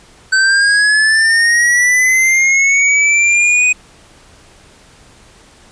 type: linear sweep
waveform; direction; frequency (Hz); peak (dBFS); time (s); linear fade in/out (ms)
square; up; 1529 to 2500; -9; 0.32-3.73; 10
effects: pink hiss -44 dBFS RMS until 5.71 s + resampled to 22050 Hz